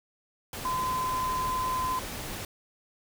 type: tone in noise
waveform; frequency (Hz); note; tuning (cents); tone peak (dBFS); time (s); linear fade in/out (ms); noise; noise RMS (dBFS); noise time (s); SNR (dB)
sine; 1024; C6; -38; -27; 0.65-1.99; 2; pink; -37; 0.53-2.45; +7
effects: none